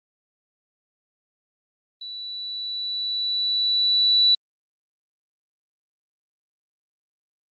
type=tone with level ramp; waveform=sine; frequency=3951 Hz; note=B7; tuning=in tune; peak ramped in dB=-33 to -13 dBFS; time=2.01-4.35 s; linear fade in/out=5 ms; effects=Opus 32 kbps